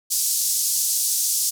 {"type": "band-pass noise", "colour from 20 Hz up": "pink", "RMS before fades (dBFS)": -22, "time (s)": [0.1, 1.51], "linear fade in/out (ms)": 20, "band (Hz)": [5500, 14000], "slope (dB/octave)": 24, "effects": []}